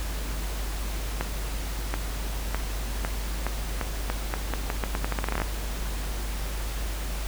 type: accelerating click train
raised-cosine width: 0.5 ms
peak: -12 dBFS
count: 22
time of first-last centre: 1.21-5.418 s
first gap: 730 ms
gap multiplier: 0.83
effects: added 50 Hz sine -29 dBFS peak until 7.27 s + pink hiss -37 dBFS RMS until 7.27 s